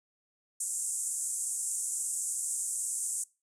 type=band-pass noise; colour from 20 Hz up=pink; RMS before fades=-34 dBFS; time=0.6-3.24 s; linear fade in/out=5 ms; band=7300 to 9700 Hz; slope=48 dB/octave; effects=noise-tail reverb RT60 0.3 s tail -23 dB re dry